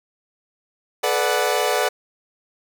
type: chord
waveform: sawtooth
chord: B minor seventh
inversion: third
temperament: equal with one note detuned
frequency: 430.7 / 493.9 / 587.3 / 740 Hz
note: A4 / B4 / D5 / F#5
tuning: -37 / 0 / 0 / 0 cents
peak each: -20 dBFS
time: 1.03-1.89 s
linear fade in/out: 10 ms
effects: none